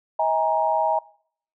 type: tone cluster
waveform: sine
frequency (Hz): 638 / 820 / 938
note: D#5 / G#5 / A#5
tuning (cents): +43 / -22 / +11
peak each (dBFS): -23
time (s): 0.19-0.99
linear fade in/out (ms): 5
effects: noise-tail reverb RT60 0.6 s tail -23 dB re dry